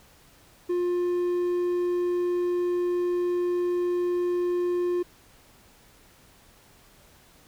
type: tone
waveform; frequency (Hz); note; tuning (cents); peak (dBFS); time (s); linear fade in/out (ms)
triangle; 353.8; F4; +23; -21; 0.69-5.03; 10
effects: pink hiss -56 dBFS RMS until 7.47 s